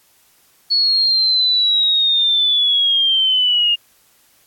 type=linear sweep; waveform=sine; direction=down; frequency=4400 to 2826 Hz; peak=-12 dBFS; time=0.7-3.76 s; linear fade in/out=20 ms; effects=white hiss -55 dBFS RMS until 4.46 s + AAC 64 kbps